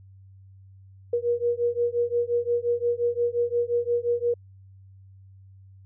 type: beating tone pair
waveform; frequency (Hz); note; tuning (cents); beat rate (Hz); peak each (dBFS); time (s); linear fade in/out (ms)
sine; 474.7 / 480.4; A#4 / B4; +31 / -48; 5.7; -25; 1.13-4.34; 5
effects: added 96 Hz sine -47 dBFS peak until 5.85 s